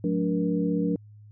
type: tone cluster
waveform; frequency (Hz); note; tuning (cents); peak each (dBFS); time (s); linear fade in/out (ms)
sine; 178.7 / 214.2 / 288.6 / 474.2; F3 / A3 / D4 / A#4; +40 / -46 / -30 / +30; -26 / -31 / -27 / -31; 0.04-0.96; 2
effects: added 105 Hz sine -46 dBFS peak until 1.31 s